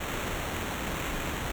pink noise with sample-and-hold, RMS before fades -33 dBFS, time 0-1.52 s, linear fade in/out 10 ms, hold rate 4900 Hz, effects none

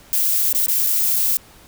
violet noise with dropouts, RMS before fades -18 dBFS, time 0.13-1.37 s, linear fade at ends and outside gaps 0 ms, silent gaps 0.527-0.548 / 0.662-0.683 / 0.865-0.869 / 1.159-1.163 s, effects pink hiss -47 dBFS RMS until 1.67 s

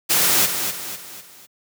white noise with echo, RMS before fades -17 dBFS, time 0.09-0.47 s, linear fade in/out 20 ms, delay 250 ms, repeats 4, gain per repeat -7 dB, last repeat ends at 1.47 s, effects high-pass 100 Hz 12 dB/octave

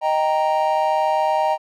triangle chord, Eb major, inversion none, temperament equal, 622.3 / 784 / 932.3 Hz, Eb5 / G5 / Bb5, 0 / 0 / 0 cents, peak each -19 dBFS, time 0.01-1.58 s, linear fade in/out 50 ms, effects none

